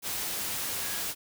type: tone in noise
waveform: sine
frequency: 1654 Hz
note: G#6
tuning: 8 cents flat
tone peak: -44 dBFS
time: 0.79-1.04 s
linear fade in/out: 50 ms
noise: white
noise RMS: -33 dBFS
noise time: 0.02-1.15 s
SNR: -14 dB
effects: none